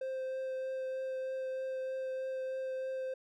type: tone with vibrato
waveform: triangle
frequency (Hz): 523.3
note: C5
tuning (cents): 0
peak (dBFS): -33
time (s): 0.01-3.14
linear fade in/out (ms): 5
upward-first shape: triangle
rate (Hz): 3.2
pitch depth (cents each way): 10
effects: none